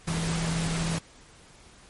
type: tone in noise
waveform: sine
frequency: 164.81 Hz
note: E3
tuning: in tune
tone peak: -27 dBFS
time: 0.07-0.99 s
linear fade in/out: 10 ms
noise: pink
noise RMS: -32 dBFS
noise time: 0.07-0.99 s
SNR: +2 dB
effects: pink hiss -53 dBFS RMS until 1.89 s + MP3 48 kbps